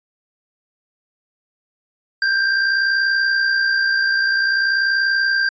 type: tone with amplitude modulation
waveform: square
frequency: 1581 Hz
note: G6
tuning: 14 cents sharp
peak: -14 dBFS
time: 2.22-5.49 s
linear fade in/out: 2 ms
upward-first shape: sine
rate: 60.5 Hz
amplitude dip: 40%
effects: resampled to 16000 Hz